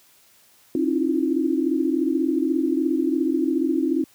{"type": "tone cluster", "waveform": "sine", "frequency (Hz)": [269, 312.5, 335.2, 349.4], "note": ["C4", "D#4", "E4", "F4"], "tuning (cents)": [48, 8, 29, 1], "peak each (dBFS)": [-23, -23, -27, -27], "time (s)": [0.75, 4.04], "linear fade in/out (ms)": 2, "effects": ["white hiss -56 dBFS RMS until 4.14 s", "high-pass 60 Hz 12 dB/octave"]}